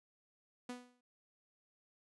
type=tone with exponential decay; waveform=sawtooth; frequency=246.9 Hz; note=B3; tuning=in tune; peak=-36 dBFS; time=0.69-1.01 s; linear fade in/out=5 ms; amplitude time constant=68 ms; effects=resampled to 24000 Hz